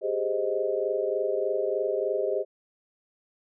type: chord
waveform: sine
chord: Ab major seventh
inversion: third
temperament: equal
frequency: 392 / 415.3 / 523.3 / 622.3 Hz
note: G4 / Ab4 / C5 / Eb5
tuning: 0 / 0 / 0 / 0 cents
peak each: -30 dBFS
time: 0.01-2.45 s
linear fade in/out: 50 ms
effects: none